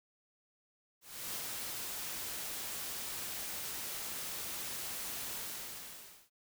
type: noise with ADSR envelope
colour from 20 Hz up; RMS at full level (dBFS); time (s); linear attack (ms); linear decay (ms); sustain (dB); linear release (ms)
white; -39; 1.01-6.3; 340; 32; -2; 950
effects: none